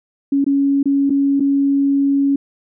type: tone with dropouts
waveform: sine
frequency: 278.3 Hz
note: C#4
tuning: 7 cents sharp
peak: -12 dBFS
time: 0.32-2.36 s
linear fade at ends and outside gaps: 5 ms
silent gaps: 0.444-0.464 / 0.83-0.856 / 1.097-1.103 / 1.398-1.404 s
effects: none